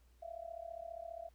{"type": "tone with amplitude modulation", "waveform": "sine", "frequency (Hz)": 672, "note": "E5", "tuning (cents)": 33, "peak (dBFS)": -40, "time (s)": [0.22, 1.29], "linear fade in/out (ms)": 10, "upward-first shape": "sine", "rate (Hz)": 34.9, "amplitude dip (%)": 90, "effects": ["added 60 Hz sine -64 dBFS peak until 1.34 s", "pink hiss -75 dBFS RMS until 1.34 s"]}